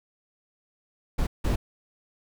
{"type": "noise bursts at uneven times", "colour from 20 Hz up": "brown", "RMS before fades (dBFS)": -24, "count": 2, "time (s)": [[1.18, 1.27], [1.44, 1.56]], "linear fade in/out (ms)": 10, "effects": []}